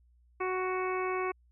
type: harmonic tone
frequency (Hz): 370.8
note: F#4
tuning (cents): +4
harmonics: 1 / 2 / 3 / 4 / 5 / 6 / 7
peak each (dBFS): -32 / -39 / -35 / -44 / -46 / -40 / -46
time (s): 0.4-1.32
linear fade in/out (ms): 10
effects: added 60 Hz sine -61 dBFS peak until 1.51 s